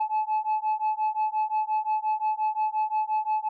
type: beating tone pair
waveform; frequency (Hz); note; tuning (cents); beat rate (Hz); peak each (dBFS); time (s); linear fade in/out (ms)
sine; 859 / 864.7; A5 / A5; -42 / -30; 5.7; -25; 0-3.49; 10
effects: tanh soft clip ceiling -20 dBFS